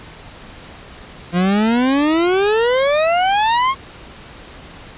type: exponential sweep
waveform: 40% pulse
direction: up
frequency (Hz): 171.3 to 1102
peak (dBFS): -12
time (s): 1.32-3.75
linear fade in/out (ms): 50
effects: pink hiss -38 dBFS RMS until 4.97 s + resampled to 8000 Hz